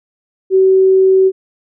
sine tone, 380 Hz, F#4, 46 cents sharp, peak -6 dBFS, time 0.5-1.32 s, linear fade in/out 50 ms, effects none

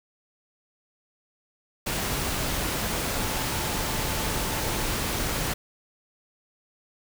sine tone in noise, 880 Hz, A5, in tune, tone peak -39 dBFS, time 3.15-4.86 s, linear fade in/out 10 ms, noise pink, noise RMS -28 dBFS, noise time 1.86-5.54 s, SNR -14 dB, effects none

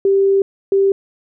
sine tone pair in turn, 392 / 392 Hz, G4 / G4, 0 / 0 cents, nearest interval unison, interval 0 cents, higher neither, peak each -10 dBFS, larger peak neither, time 0.05-0.42 / 0.72-0.92 s, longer first, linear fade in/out 2 ms, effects none

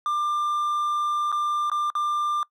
triangle tone with dropouts, 1192 Hz, D6, 25 cents sharp, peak -20 dBFS, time 0.06-2.43 s, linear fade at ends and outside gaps 1 ms, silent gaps 1.318-1.325 / 1.699-1.716 / 1.902-1.952 s, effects noise-tail reverb RT60 0.1 s tail -22 dB re dry

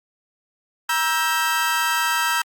30% pulse chord, E diminished, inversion second, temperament just, 949.3 / 1318.5 / 1582.2 Hz, Bb5 / E6 / G6, +31 / 0 / +16 cents, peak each -21 dBFS, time 0.89-2.42 s, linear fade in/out 5 ms, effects Opus 48 kbps

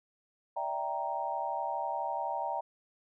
sine chord, E half-diminished seventh, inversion third, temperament equal, 587.3 / 659.3 / 784 / 932.3 Hz, D5 / E5 / G5 / Bb5, 0 / 0 / 0 / 0 cents, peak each -40 / -39 / -36 / -35 dBFS, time 0.56-2.61 s, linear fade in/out 10 ms, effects none

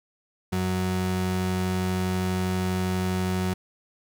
35% pulse tone pair together, 92.4 / 184.8 Hz, F#2 / F#3, -2 / -2 cents, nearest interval octave, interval 1200 cents, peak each -26 dBFS, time 0.52-3.54 s, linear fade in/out 10 ms, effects none

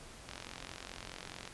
click train, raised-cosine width 0.2 ms, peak -26 dBFS, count 54, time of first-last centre 0.29-1.476 s, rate 44.7 Hz, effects pink hiss -52 dBFS RMS until 1.53 s + resampled to 24000 Hz

